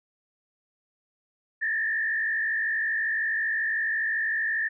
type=tone with frequency modulation; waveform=sine; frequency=1782 Hz; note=A6; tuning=22 cents sharp; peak=-24 dBFS; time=1.61-4.69 s; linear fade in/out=20 ms; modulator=52.7 Hz; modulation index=1.3; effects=none